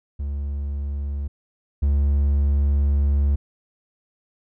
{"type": "tone pair in turn", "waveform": "triangle", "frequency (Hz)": [70.9, 70.9], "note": ["C#2", "C#2"], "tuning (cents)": [40, 40], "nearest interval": "unison", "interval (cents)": 0, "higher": "neither", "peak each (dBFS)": [-22, -14], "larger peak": "second", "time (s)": [[0.19, 1.28], [1.82, 3.36]], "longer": "second", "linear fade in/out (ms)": 10, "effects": []}